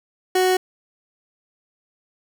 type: tone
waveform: 30% pulse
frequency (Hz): 370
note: F#4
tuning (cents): 0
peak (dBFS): -13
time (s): 0.35-0.57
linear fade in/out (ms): 5
effects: none